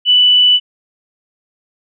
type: tone with frequency modulation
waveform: sine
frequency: 2975 Hz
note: F#7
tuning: 9 cents sharp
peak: -6 dBFS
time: 0.05-0.6 s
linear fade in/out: 50 ms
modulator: 24.8 Hz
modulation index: 0.37
effects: none